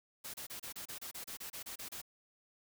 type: noise bursts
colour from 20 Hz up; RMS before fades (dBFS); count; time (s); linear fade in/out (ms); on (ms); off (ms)
white; -45; 14; 0.24-2.017; 10; 100; 29
effects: none